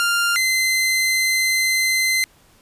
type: tone pair in turn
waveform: sawtooth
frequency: 1396.9 / 2064 Hz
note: F6 / C7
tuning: 0 / -24 cents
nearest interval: perfect fifth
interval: 676 cents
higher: second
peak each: -13 dBFS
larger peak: neither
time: 0-0.36 / 0.36-2.24 s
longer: second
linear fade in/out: 0 ms
effects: pink hiss -54 dBFS RMS until 2.61 s + resampled to 32000 Hz